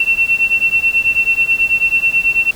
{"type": "beating tone pair", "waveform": "sine", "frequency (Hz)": [2701, 2710.2], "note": ["E7", "E7"], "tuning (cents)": [42, 47], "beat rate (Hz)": 9.2, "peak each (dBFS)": -14, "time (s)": [0, 2.51], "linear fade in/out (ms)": 5, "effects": ["pink hiss -36 dBFS RMS until 2.55 s"]}